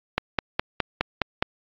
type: click train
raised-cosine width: 0.3 ms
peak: -4 dBFS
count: 7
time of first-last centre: 0.18-1.425 s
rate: 4.82 Hz
effects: low-pass 4000 Hz 12 dB/octave + AAC 64 kbps